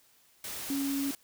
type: tone in noise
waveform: sine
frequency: 277.2 Hz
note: C#4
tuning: in tune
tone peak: -29 dBFS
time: 0.7-1.11 s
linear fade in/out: 2 ms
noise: white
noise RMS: -39 dBFS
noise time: 0.44-1.15 s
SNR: +7 dB
effects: white hiss -64 dBFS RMS until 1.23 s